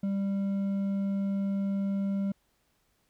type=tone with hard clipping; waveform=triangle; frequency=197.1 Hz; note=G3; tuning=10 cents sharp; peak=-28 dBFS; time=0.03-2.32 s; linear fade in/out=5 ms; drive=7 dB; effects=pink hiss -72 dBFS RMS until 3.09 s